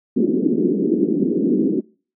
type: band-pass noise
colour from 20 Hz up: white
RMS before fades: -18 dBFS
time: 0.16-1.81 s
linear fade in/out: 10 ms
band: 190 to 380 Hz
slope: 48 dB/octave
effects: noise-tail reverb RT60 0.4 s tail -24 dB re dry